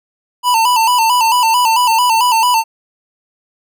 square tone with vibrato, 942 Hz, A#5, 18 cents sharp, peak -10 dBFS, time 0.43-2.64 s, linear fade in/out 50 ms, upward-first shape square, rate 4.5 Hz, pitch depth 81 cents each way, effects none

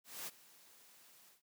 white noise with ADSR envelope, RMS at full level -43 dBFS, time 0.04-1.42 s, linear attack 230 ms, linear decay 32 ms, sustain -20 dB, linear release 130 ms, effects noise-tail reverb RT60 0.1 s tail -22 dB re dry + high-pass 150 Hz 12 dB/octave

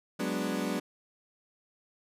30% pulse chord, G# half-diminished seventh, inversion third, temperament equal, 185 / 207.7 / 246.9 / 293.7 Hz, F#3 / G#3 / B3 / D4, 0 / 0 / 0 / 0 cents, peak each -33 dBFS, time 0.19-0.8 s, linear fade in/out 10 ms, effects resampled to 32000 Hz

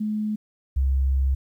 sine tone pair in turn, 213.1 / 66.91 Hz, G#3 / C2, +45 / +39 cents, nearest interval octave + minor sixth, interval 2006 cents, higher first, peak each -23 / -18 dBFS, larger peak second, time 0-0.36 / 0.76-1.35 s, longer second, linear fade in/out 10 ms, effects 10-bit

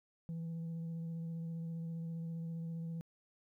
sine tone with vibrato, 165.3 Hz, E3, 5 cents sharp, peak -36 dBFS, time 0.29-3.01 s, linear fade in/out 0 ms, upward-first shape triangle, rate 15 Hz, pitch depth 18 cents each way, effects tanh soft clip ceiling -38 dBFS + 13-bit

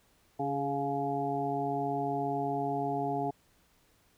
harmonic tone with a mistuned harmonic, 140.6 Hz, C#3, 25 cents sharp, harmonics 1 / 2 / 3 / 5 / 6, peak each -39 / -36 / -36 / -33 / -37 dBFS, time 0.39-3.31 s, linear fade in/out 10 ms, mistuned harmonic 3, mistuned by -22 cents, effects pink hiss -67 dBFS RMS until 4.17 s

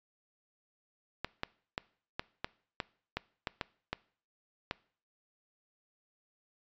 clicks, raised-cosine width 0.3 ms, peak -17 dBFS, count 11, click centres 1.246 / 1.434 / 1.779 / 2.195 / 2.445 / 2.802 / 3.17 / 3.472 / 3.612 / 3.93 / 4.711 s, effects noise-tail reverb RT60 0.5 s tail -22 dB re dry + resampled to 16000 Hz

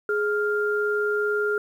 sine tone pair together, 417.7 / 1400 Hz, G#4 / F6, +10 / +4 cents, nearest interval octave + major sixth, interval 2094 cents, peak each -23 / -25 dBFS, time 0.09-1.58 s, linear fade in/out 2 ms, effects 9-bit

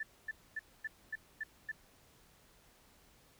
sine tone bursts, 1760 Hz, A6, in tune, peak -36 dBFS, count 7, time 0-1.717 s, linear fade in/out 5 ms, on 31 ms, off 250 ms, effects pink hiss -65 dBFS RMS until 3.39 s

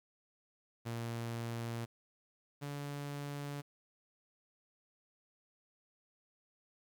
sawtooth tone pair in turn, 116.5 / 143.45 Hz, A#2 / D3, -1 / -40 cents, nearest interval major third, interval 361 cents, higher second, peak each -34 / -36 dBFS, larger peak first, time 0.85-1.86 / 2.61-3.62 s, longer neither, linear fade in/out 20 ms, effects 12-bit

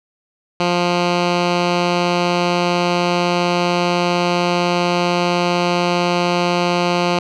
10% pulse tone with low-pass filter, 175.7 Hz, F3, 11 cents sharp, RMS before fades -17 dBFS, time 0.6-7.19 s, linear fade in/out 2 ms, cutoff 4200 Hz, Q 1.4, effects none

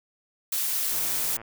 blue noise, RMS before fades -27 dBFS, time 0.52-1.37 s, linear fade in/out 5 ms
click train, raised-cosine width 0.5 ms, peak -27 dBFS, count 58, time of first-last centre 0.92-1.416 s, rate 115 Hz
effects none

